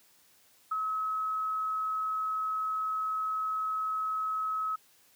sine tone with ADSR envelope, 1284 Hz, E6, 46 cents flat, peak -27 dBFS, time 0.71-4.76 s, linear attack 9 ms, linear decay 22 ms, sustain -2 dB, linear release 9 ms, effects white hiss -63 dBFS RMS until 5.15 s + high-pass 80 Hz 12 dB/octave

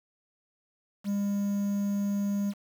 triangle tone with quantisation, 201.7 Hz, G3, 50 cents sharp, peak -24 dBFS, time 1.04-2.54 s, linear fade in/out 50 ms, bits 8, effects none

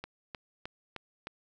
click train, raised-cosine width 0.3 ms, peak -23 dBFS, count 5, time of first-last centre 0.04-1.271 s, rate 3.25 Hz, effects none

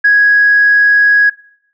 sine tone, 1661.2 Hz, G#6, in tune, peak -4 dBFS, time 0.04-1.3 s, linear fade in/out 10 ms, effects noise-tail reverb RT60 0.7 s tail -22 dB re dry + tanh soft clip ceiling 0 dBFS

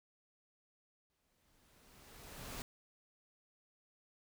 pink noise with exponential growth, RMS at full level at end -44 dBFS, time 1.1-2.62 s, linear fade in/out 0 ms, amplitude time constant 330 ms, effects none

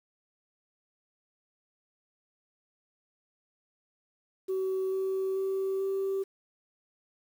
sine tone with pitch steps, 378.9 / 382 / 385.1 / 388.2 Hz, F#4 / G4 / G4 / G4, +41 / -45 / -31 / -17 cents, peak -26 dBFS, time 4.48-6.24 s, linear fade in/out 20 ms, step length 440 ms, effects tanh soft clip ceiling -25 dBFS + 9-bit

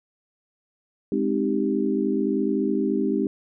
sine chord, Ab major seventh, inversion none, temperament equal, 207.7 / 261.6 / 311.1 / 392 Hz, Ab3 / C4 / Eb4 / G4, 0 / 0 / 0 / 0 cents, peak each -26 dBFS, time 1.12-3.27 s, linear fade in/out 2 ms, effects none

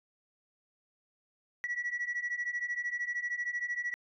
sine beating tone pair, 1930 / 1943 Hz, B6 / B6, -40 / -29 cents, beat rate 13 Hz, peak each -35 / -33 dBFS, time 1.64-3.94 s, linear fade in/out 0 ms, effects tanh soft clip ceiling -28 dBFS

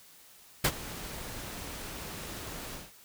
pink noise with ADSR envelope, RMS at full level -23 dBFS, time 0.64-2.92 s, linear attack 8 ms, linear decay 61 ms, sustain -18 dB, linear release 190 ms, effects white hiss -56 dBFS RMS until 3.04 s

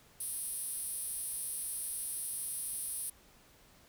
5% pulse tone with high-pass filter, 356.1 Hz, F4, 34 cents sharp, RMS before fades -39 dBFS, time 0.2-3.1 s, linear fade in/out 5 ms, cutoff 10000 Hz, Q 3.7, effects pink hiss -62 dBFS RMS until 3.88 s

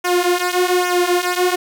sawtooth tone with flanger, 358.1 Hz, F4, 43 cents sharp, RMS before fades -17 dBFS, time 0.04-1.56 s, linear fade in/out 10 ms, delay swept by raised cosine 0.23 to 5.93 ms, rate 1.2 Hz, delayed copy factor -0.8, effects 8-bit

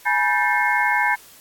sine tone cluster, 838 / 970 / 1564 / 1764 / 2155 Hz, G#5 / B5 / G6 / A6 / C#7, +15 / -31 / -4 / +4 / -49 cents, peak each -23 dBFS, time 0.05-1.16 s, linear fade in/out 20 ms, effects white hiss -47 dBFS RMS until 1.4 s + AAC 64 kbps

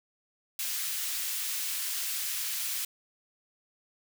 white high-pass noise, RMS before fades -33 dBFS, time 0.59-2.85 s, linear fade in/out 2 ms, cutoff 1900 Hz, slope 12 dB/octave, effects none

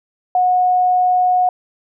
sine tone, 729 Hz, F#5, 26 cents flat, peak -11 dBFS, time 0.35-1.49 s, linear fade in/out 2 ms, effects none

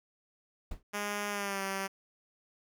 brown noise with exponential decay, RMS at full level -33 dBFS, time 0.71-0.83 s, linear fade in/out 5 ms, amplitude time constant 26 ms
5% pulse tone with pitch glide, 205.6 to 194.06 Hz, G#3 to G3, -17 to -17 cents, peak -22 dBFS, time 0.93-1.88 s, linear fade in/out 20 ms, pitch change -100 cents, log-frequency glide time 1.3-1.62 s
effects none

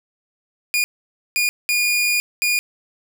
sawtooth tone bursts at uneven times, 2435 Hz, D#7, 38 cents flat, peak -13 dBFS, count 4, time 0.74-0.84 / 1.36-1.49 / 1.69-2.2 / 2.42-2.59 s, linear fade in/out 0 ms, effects none

